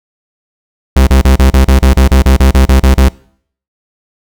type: tone bursts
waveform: 45% pulse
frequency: 66 Hz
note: C2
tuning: 16 cents sharp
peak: -3 dBFS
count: 15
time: 0.96-3.086 s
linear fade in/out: 5 ms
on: 110 ms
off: 34 ms
effects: noise-tail reverb RT60 0.6 s tail -23 dB re dry